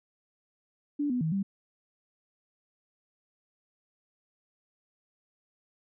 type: tone with pitch steps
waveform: sine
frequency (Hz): 290.4 / 247.8 / 159.5 / 196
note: D4 / B3 / D#3 / G3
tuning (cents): -19 / +6 / +43 / 0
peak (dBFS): -26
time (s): 0.99-1.43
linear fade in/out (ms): 10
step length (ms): 110
effects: none